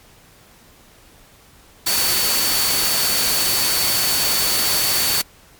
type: tone in noise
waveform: sine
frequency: 4485 Hz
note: C#8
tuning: 19 cents sharp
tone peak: -22 dBFS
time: 1.86-5.22 s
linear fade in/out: 10 ms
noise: white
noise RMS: -19 dBFS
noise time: 1.86-5.22 s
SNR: -6 dB
effects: pink hiss -49 dBFS RMS until 5.59 s + MP3 96 kbps